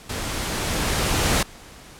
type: noise with level ramp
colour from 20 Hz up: pink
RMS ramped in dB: -29 to -19 dBFS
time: 0.09-1.43 s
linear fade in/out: 5 ms
effects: pink hiss -44 dBFS RMS until 1.99 s + low-pass 11000 Hz 12 dB/octave